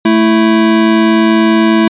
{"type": "tone pair together", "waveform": "square", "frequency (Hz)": [220.4, 330], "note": ["A3", "E4"], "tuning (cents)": [3, 2], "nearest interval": "perfect fifth", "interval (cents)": 699, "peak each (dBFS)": -10, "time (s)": [0.05, 1.88], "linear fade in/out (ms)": 5, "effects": ["resampled to 8000 Hz"]}